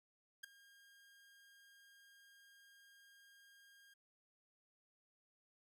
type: tone with ADSR envelope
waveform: sawtooth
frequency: 1615 Hz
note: G#6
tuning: 49 cents flat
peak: -40 dBFS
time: 0.43-3.94 s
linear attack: 11 ms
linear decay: 6 ms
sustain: -20 dB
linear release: 8 ms
effects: none